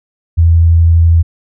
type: tone with vibrato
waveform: sine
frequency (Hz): 83.3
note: E2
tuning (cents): +19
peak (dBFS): -4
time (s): 0.37-1.23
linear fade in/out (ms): 20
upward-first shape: sine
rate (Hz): 12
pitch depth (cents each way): 9
effects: none